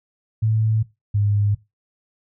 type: tone pair in turn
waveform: sine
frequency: 110 / 102.69 Hz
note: A2 / G#2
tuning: 0 / -19 cents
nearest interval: minor second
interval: 119 cents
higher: first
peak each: -16 dBFS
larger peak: neither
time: 0.42-0.83 / 1.14-1.55 s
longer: neither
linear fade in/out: 10 ms
effects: noise-tail reverb RT60 0.2 s tail -17 dB re dry